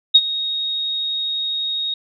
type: tone with ADSR envelope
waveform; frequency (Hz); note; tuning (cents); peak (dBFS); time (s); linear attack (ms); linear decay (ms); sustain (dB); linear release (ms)
sine; 3748; A#7; +9; -4; 0.14-1.94; 14; 47; -16; 4
effects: none